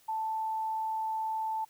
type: tone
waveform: sine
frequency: 881 Hz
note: A5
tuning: 2 cents sharp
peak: -30 dBFS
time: 0.08-1.65 s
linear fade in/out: 10 ms
effects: white hiss -63 dBFS RMS until 1.69 s